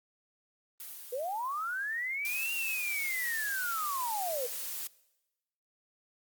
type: noise with exponential decay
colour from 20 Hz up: blue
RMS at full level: -43 dBFS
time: 0.8-3.7 s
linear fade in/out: 2 ms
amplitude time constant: 630 ms
type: linear two-way sweep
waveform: sine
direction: up then down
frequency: 466.2 to 2794 to 466.2 Hz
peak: -32 dBFS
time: 1.12-4.47 s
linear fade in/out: 10 ms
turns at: 2.53 s
type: noise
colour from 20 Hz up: blue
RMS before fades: -38 dBFS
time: 2.25-4.87 s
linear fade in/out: 0 ms
effects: noise-tail reverb RT60 1.0 s tail -21 dB re dry + Opus 32 kbps